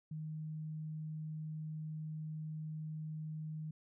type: tone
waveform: sine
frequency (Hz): 155.56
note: D#3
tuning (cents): 0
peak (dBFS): -40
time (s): 0.11-3.71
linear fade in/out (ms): 5
effects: none